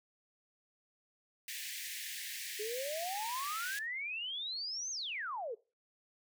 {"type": "high-pass noise", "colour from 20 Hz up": "pink", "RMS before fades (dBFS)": -43, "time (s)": [1.48, 3.79], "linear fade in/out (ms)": 2, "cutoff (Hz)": 1700, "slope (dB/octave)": 96}
{"type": "exponential two-way sweep", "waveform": "sine", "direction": "up then down", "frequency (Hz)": [408.5, 6490, 420.1], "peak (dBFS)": -37, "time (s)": [2.59, 5.55], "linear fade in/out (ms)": 10, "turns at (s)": 4.91}
{"effects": ["noise-tail reverb RT60 0.3 s tail -20 dB re dry"]}